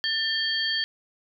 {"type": "tone cluster", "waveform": "sine", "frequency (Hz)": [1783, 3221, 4520], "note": ["A6", "G7", "C#8"], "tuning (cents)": [22, 46, 33], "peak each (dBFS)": -28, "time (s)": [0.04, 0.84], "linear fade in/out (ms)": 0, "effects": []}